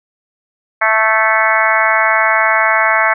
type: harmonic tone with a mistuned harmonic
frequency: 220 Hz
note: A3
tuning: in tune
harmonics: 3 / 4 / 5 / 6 / 7 / 8 / 9 / 10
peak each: -18 / -18 / -18 / -18 / -18 / -18 / -18 / -18 dBFS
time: 0.81-3.14 s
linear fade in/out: 10 ms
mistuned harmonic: 8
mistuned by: -16 cents
effects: none